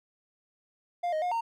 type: tone with pitch steps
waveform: triangle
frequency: 701 / 623 / 716 / 919 Hz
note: F5 / D#5 / F5 / A#5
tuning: +6 / +2 / +43 / -25 cents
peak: -25 dBFS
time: 1.03-1.41 s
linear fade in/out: 10 ms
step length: 95 ms
effects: none